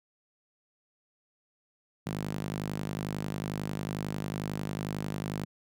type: tone with high-pass filter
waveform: sawtooth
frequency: 51.1 Hz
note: G#1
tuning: 27 cents flat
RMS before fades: -35 dBFS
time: 2.06-5.45 s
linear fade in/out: 5 ms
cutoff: 160 Hz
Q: 2
effects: none